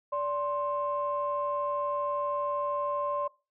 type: tone pair together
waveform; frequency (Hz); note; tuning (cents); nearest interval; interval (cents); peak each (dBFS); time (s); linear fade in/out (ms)
sine; 580 / 1052.1; D5 / C6; -22 / +9; minor seventh; 1031; -30 / -30; 0.12-3.28; 10
effects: noise-tail reverb RT60 0.3 s tail -21 dB re dry + tanh soft clip ceiling -20 dBFS